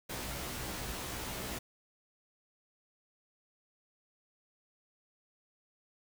pink noise with comb filter, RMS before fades -40 dBFS, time 0.09-1.59 s, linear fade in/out 10 ms, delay 16 ms, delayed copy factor +0.9, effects none

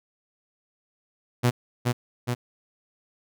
sawtooth tone with echo, 122.2 Hz, B2, 18 cents flat, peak -14 dBFS, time 1.43-1.51 s, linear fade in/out 20 ms, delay 420 ms, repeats 2, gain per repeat -3 dB, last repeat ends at 2.35 s, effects none

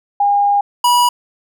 sine / square tone pair in turn, 811 / 972.6 Hz, G#5 / B5, -41 / -27 cents, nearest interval minor third, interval 314 cents, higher second, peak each -10 / -10 dBFS, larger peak neither, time 0.2-0.61 / 0.84-1.09 s, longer first, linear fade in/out 5 ms, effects none

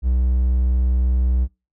triangle tone, 62.6 Hz, B1, 24 cents sharp, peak -13 dBFS, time 0.02-1.48 s, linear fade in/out 50 ms, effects noise-tail reverb RT60 0.3 s tail -26 dB re dry

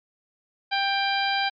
harmonic tone with a mistuned harmonic, 790 Hz, G5, 13 cents sharp, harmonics 1 / 2 / 3 / 4 / 5 / 6, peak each -25 / -28 / -30 / -31 / -32 / -33 dBFS, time 0.71-1.5 s, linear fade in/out 20 ms, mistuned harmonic 6, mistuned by +16 cents, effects MP3 96 kbps

